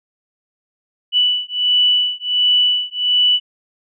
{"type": "beating tone pair", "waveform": "sine", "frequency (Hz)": [2965, 2966.4], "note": ["F#7", "F#7"], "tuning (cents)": [3, 4], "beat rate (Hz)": 1.4, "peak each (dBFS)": -16, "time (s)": [1.12, 3.4], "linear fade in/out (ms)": 50, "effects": []}